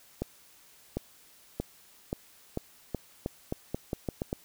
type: accelerating click train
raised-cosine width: 2 ms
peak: -17 dBFS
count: 13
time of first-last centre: 0.22-4.329 s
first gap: 750 ms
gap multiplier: 0.84
effects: white hiss -58 dBFS RMS until 4.44 s